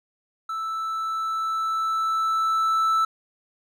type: tone with level ramp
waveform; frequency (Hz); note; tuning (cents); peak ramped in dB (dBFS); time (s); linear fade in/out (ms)
triangle; 1318.5; E6; 0; -25 to -16; 0.49-3.05; 5
effects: none